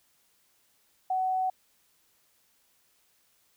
sine tone, 749 Hz, F#5, 21 cents sharp, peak -25 dBFS, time 1.1-1.5 s, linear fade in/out 5 ms, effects white hiss -68 dBFS RMS until 3.56 s

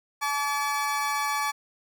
30% pulse tone pair together, 859 / 1147.8 Hz, A5 / D6, -42 / -40 cents, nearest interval perfect fourth, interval 502 cents, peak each -26 / -25 dBFS, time 0.21-1.52 s, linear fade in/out 20 ms, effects none

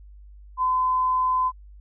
sine tone, 1020 Hz, C6, 44 cents flat, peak -19 dBFS, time 0.57-1.52 s, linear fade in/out 50 ms, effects added 50 Hz sine -43 dBFS peak until 1.8 s

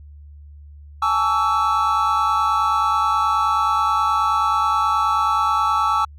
triangle chord, A major seventh, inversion third, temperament equal with one note detuned, 830.6 / 880 / 1132.7 / 1318.5 Hz, G#5 / A5 / C#6 / E6, 0 / 0 / +37 / 0 cents, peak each -23 / -21 / -19 / -17 dBFS, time 1.02-6.05 s, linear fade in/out 5 ms, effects added 73 Hz sine -38 dBFS peak until 6.18 s + MP3 96 kbps

